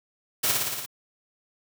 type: noise with echo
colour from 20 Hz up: white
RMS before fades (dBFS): -24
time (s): 0.43-0.52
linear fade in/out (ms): 10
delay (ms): 57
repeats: 6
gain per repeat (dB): -2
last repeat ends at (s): 0.862
effects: high-pass 100 Hz 12 dB/octave